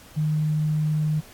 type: tone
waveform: sine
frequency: 153.4 Hz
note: D#3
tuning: 24 cents flat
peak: -20 dBFS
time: 0.16-1.21 s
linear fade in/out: 20 ms
effects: pink hiss -48 dBFS RMS until 1.33 s + AAC 64 kbps